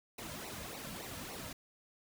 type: noise with flanger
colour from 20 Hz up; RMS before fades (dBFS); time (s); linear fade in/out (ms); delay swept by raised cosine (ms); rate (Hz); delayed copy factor
pink; -45; 0.18-1.53; 5; 0.6 to 2.7; 3.5; -0.75
effects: none